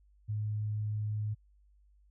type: tone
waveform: sine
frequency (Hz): 106.2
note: G#2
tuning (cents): +39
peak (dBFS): -31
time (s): 0.28-1.35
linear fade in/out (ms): 20
effects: added 50 Hz sine -61 dBFS peak until 2.1 s